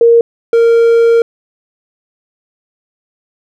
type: tone pair in turn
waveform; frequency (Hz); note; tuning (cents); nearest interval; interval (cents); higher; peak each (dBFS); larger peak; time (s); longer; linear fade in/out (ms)
sine / triangle; 466.2 / 463.2; A#4 / A#4; 0 / -11; unison; 11; first; -3; neither; 0.01-0.21 / 0.53-1.22; second; 2
effects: none